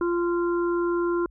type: harmonic tone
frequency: 346.1 Hz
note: F4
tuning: 16 cents flat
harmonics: 1 / 3 / 4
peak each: -22 / -32 / -34 dBFS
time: 0.01-1.26 s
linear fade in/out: 2 ms
effects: added 50 Hz sine -49 dBFS peak until 1.3 s